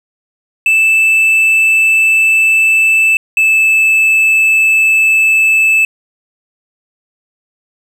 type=tone pair in turn; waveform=triangle; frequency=2637 / 2624 Hz; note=E7 / E7; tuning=0 / -9 cents; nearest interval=unison; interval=9 cents; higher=first; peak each=-5 dBFS; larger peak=neither; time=0.66-3.17 / 3.37-5.85 s; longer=first; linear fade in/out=2 ms; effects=none